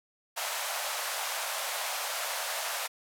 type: band-pass noise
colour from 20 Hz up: pink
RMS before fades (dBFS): -34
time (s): 0.36-2.88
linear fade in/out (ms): 20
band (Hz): 570 to 15000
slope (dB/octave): 48
effects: none